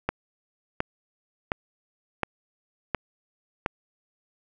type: click train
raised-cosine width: 0.5 ms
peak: -9 dBFS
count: 6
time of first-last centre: 0.09-3.661 s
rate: 1.4 Hz
effects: none